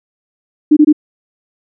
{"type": "tone bursts", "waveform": "sine", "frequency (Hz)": 301.5, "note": "D4", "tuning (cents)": 46, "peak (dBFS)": -3, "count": 3, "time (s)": [0.71, 0.928], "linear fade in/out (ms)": 10, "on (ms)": 58, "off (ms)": 22, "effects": []}